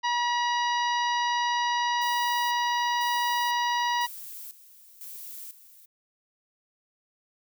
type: harmonic tone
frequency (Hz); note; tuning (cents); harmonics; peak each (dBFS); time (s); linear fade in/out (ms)
962; B5; -46; 1 / 2 / 3 / 4 / 5 / 6; -25 / -31 / -35 / -37 / -39 / -41; 0.03-4.07; 20
type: noise with tremolo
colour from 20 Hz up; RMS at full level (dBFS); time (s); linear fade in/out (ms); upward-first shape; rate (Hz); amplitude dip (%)
violet; -41; 2.01-5.86; 10; square; 1; 75
effects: none